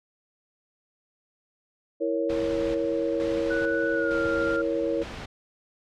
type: chord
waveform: sine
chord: A# diminished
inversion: second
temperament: equal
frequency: 329.6 / 466.2 / 554.4 Hz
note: E4 / A#4 / C#5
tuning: 0 / 0 / 0 cents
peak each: -28 dBFS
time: 2-5.04 s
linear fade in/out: 20 ms
type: noise with tremolo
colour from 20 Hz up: pink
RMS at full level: -37 dBFS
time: 2.29-5.26 s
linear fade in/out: 10 ms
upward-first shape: square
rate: 1.1 Hz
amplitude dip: 60%
type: tone with pitch glide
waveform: sine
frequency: 1480 to 1396.9 Hz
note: F#6 to F6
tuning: 0 to 0 cents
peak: -28 dBFS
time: 3.5-4.62 s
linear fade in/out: 10 ms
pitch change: -100 cents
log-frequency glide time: 3.93-4.18 s
effects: low-pass 4000 Hz 12 dB/octave